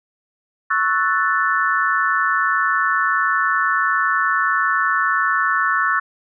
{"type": "chord", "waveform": "sine", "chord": "F# minor seventh", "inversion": "second", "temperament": "equal", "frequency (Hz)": [1108.7, 1318.5, 1480, 1760], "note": ["C#6", "E6", "F#6", "A6"], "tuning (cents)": [0, 0, 0, 0], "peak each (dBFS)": -21, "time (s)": [0.7, 6], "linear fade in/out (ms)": 10, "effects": []}